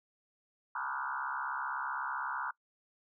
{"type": "tone with frequency modulation", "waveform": "sine", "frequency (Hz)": 1200, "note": "D6", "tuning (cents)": 37, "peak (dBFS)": -34, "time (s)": [0.75, 2.51], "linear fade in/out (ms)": 5, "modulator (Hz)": 67.9, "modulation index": 4.7, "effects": ["noise-tail reverb RT60 0.1 s tail -22 dB re dry"]}